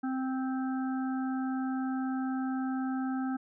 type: harmonic tone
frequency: 261.5 Hz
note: C4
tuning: 1 cent flat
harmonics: 1 / 3 / 5 / 6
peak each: -30 / -40 / -44 / -46 dBFS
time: 0.03-3.37 s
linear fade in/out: 10 ms
effects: none